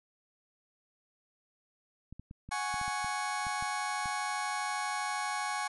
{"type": "clicks", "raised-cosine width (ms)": 5, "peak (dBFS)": -33, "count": 11, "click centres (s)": [2.126, 2.196, 2.311, 2.49, 2.742, 2.814, 2.88, 3.045, 3.468, 3.625, 4.058]}
{"type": "chord", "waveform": "30% pulse", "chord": "F# suspended second", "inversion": "none", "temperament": "just", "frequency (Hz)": [740, 832.5, 1110], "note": ["F#5", "G#5", "C#6"], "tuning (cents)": [0, 4, 2], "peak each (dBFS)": [-37, -33, -34], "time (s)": [2.51, 5.68], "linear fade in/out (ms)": 10}
{"effects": ["resampled to 24000 Hz"]}